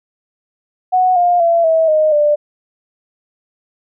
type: tone with pitch steps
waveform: sine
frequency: 738 / 706.3 / 676 / 646.9 / 619.1 / 592.6 Hz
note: F#5 / F5 / E5 / E5 / D#5 / D5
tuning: -5 / +19 / +43 / -33 / -9 / +15 cents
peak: -9 dBFS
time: 0.92-2.36 s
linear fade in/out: 20 ms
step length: 240 ms
effects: none